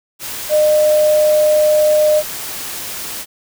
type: tone in noise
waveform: sine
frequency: 608 Hz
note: D#5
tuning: 40 cents flat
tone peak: -9 dBFS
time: 0.49-2.23 s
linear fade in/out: 50 ms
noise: white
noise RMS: -26 dBFS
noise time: 0.19-3.26 s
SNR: +14 dB
effects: none